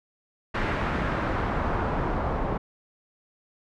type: noise with low-pass filter sweep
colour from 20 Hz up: pink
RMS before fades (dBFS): -27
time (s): 0.54-2.58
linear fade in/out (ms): 10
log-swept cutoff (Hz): 1900 to 930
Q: 1.2
effects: none